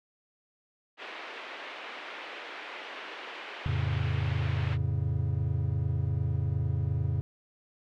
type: band-pass noise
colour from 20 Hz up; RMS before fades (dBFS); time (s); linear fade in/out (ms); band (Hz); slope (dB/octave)
white; -42; 0.97-4.78; 50; 320 to 2900; 24
type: chord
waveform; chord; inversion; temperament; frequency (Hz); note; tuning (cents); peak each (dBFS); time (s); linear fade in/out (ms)
triangle; F augmented; none; equal; 87.31 / 110 / 138.59; F2 / A2 / C#3; 0 / 0 / 0; -29; 3.66-7.21; 0
effects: none